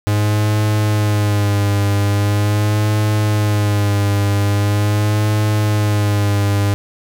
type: tone with vibrato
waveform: 45% pulse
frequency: 103.7 Hz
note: G#2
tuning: 2 cents flat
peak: -13 dBFS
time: 0.07-6.74 s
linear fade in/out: 0 ms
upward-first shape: sine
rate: 0.42 Hz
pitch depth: 42 cents each way
effects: none